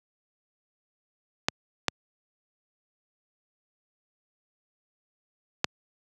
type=clicks; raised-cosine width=0.2 ms; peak=-4 dBFS; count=3; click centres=1.485 / 1.883 / 5.644 s; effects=high-pass 100 Hz 12 dB/octave